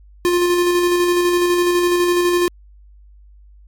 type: tone with tremolo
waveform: square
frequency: 352 Hz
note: F4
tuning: 14 cents sharp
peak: -13 dBFS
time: 0.25-2.48 s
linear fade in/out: 0 ms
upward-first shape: square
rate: 12 Hz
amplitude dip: 25%
effects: added 50 Hz sine -42 dBFS peak until 3.67 s + MP3 96 kbps